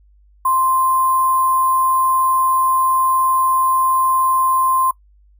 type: tone with sample-and-hold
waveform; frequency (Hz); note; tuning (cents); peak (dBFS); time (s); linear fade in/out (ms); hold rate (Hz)
sine; 1046.5; C6; 0; -13; 0.45-4.91; 5; 11025
effects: noise-tail reverb RT60 0.1 s tail -20 dB re dry + added 50 Hz sine -48 dBFS peak until 5.39 s